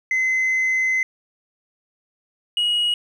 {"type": "tone pair in turn", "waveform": "sine", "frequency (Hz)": [2049, 2898], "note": ["C7", "F#7"], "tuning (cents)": [-37, -37], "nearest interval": "tritone", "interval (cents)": 600, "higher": "second", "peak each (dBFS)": [-15, -15], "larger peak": "neither", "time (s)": [[0.11, 1.03], [2.57, 2.94]], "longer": "first", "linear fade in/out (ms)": 2, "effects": ["tanh soft clip ceiling -16 dBFS", "9-bit"]}